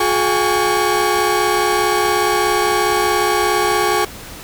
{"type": "tone cluster", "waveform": "35% pulse", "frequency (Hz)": [359.2, 424, 811, 1123], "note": ["F4", "G#4", "G#5", "C#6"], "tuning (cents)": [49, 36, -41, 22], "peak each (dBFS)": -18, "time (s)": [0, 4.05], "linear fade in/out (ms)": 5, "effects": ["pink hiss -34 dBFS RMS until 4.43 s"]}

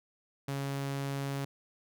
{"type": "tone", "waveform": "sawtooth", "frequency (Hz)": 138.59, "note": "C#3", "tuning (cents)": 0, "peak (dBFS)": -29, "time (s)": [0.48, 1.45], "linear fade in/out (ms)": 5, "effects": []}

